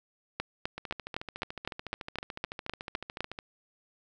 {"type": "two click trains", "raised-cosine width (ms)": 0.3, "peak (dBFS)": [-15, -22], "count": [12, 37], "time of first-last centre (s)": [[0.4, 3.206], [0.78, 3.389]], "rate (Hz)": [3.92, 13.8], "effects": []}